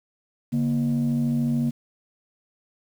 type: tone pair together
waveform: sine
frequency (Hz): 143.05 / 236.7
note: D3 / A#3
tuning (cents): -45 / +27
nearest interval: major sixth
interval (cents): 872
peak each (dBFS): -23 / -20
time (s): 0.52-1.71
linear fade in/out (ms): 20
effects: tanh soft clip ceiling -17 dBFS + 8-bit